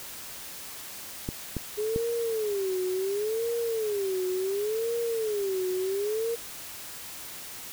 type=clicks; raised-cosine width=3 ms; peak=-17 dBFS; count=3; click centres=1.289 / 1.567 / 1.961 s
type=tone with vibrato; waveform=sine; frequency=415.3 Hz; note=G#4; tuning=in tune; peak=-26 dBFS; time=1.77-6.36 s; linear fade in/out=20 ms; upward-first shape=sine; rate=0.7 Hz; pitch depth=210 cents each way
effects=white hiss -41 dBFS RMS until 7.72 s